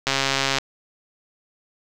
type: click train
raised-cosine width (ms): 0.2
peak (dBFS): -3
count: 71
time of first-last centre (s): 0.07-0.585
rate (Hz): 136
effects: none